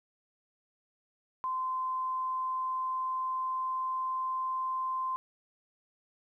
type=tone with pitch glide; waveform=sine; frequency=1034 to 1040 Hz; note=C6 to C6; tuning=-21 to -11 cents; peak=-30 dBFS; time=1.44-5.16 s; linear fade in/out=0 ms; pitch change=+10 cents; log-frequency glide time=1.84-4.67 s; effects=12-bit